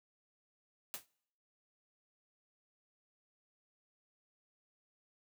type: noise with exponential decay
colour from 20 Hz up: white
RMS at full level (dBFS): -38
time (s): 0.94-1.06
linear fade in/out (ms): 0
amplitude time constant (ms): 25
effects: noise-tail reverb RT60 0.7 s tail -25 dB re dry